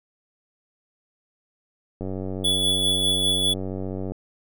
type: click train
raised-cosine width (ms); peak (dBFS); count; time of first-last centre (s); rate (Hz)
2; -18; 201; 2.01-4.12; 94.8
type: tone with tremolo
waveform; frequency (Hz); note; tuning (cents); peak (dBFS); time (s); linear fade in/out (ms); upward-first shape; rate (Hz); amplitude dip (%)
square; 3422; A7; -49; -19; 2.44-3.54; 10; sine; 5; 35
effects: none